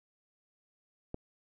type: click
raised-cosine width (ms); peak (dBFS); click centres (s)
2; -24; 1.144
effects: none

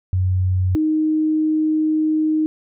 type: tone pair in turn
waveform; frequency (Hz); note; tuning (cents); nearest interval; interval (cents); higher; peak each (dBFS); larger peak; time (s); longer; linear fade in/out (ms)
sine; 92.5 / 311.1; F#2 / D#4; 0 / 0; octave + major sixth; 2100; second; -15; neither; 0.13-0.75 / 0.75-2.46; second; 0
effects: none

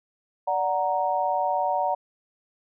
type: chord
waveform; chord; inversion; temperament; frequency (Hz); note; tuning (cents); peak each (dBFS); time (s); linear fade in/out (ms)
sine; D augmented; none; equal with one note detuned; 583.6 / 740 / 932.3; D5 / F#5 / A#5; -11 / 0 / 0; -28 / -25 / -26; 0.47-1.95; 10
effects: none

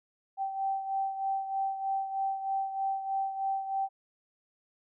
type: beating tone pair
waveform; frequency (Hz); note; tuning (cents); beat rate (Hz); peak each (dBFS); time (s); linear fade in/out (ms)
sine; 777 / 780.2; G5 / G5; -16 / -8; 3.2; -30 / -37; 0.37-3.89; 50
effects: none

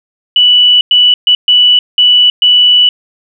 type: tone bursts at uneven times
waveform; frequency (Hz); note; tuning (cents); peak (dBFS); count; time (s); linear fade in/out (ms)
sine; 2960; F#7; 0; -3; 6; 0.36-0.81 / 0.91-1.14 / 1.27-1.35 / 1.48-1.79 / 1.98-2.3 / 2.42-2.89; 2
effects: none

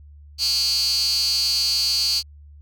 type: tone with high-pass filter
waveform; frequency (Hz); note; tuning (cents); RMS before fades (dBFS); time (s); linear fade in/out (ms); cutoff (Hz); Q
15% pulse; 273; C#4; -26; -21; 0.38-2.23; 50; 4500; 7.9
effects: added 73 Hz sine -42 dBFS peak until 2.61 s

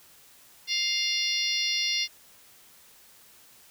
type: harmonic tone with a mistuned harmonic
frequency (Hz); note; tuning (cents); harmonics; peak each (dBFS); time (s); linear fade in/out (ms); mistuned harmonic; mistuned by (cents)
700; F5; +4; 3 / 4 / 5 / 6 / 7 / 8; -32 / -32 / -32 / -32 / -32 / -32; 0.67-2.08; 50; 6; +40
effects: white hiss -55 dBFS RMS until 3.7 s

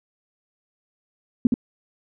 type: tone with echo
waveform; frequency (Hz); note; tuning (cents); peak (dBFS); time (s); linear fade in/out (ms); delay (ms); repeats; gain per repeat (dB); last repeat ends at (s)
sine; 241.4; B3; -39; -11; 1.45-1.47; 2; 71; 1; -4; 1.541
effects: none

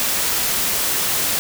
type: noise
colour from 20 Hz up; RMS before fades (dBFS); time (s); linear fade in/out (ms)
white; -20; 0-1.39; 0
effects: none

